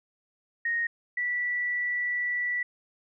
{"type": "tone pair in turn", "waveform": "sine", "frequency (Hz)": [1864.7, 1958.9], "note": ["A#6", "B6"], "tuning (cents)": [0, -15], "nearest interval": "minor second", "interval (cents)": 85, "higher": "second", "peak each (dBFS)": [-25, -26], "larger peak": "first", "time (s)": [[0.65, 0.87], [1.17, 2.63]], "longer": "second", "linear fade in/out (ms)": 5, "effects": []}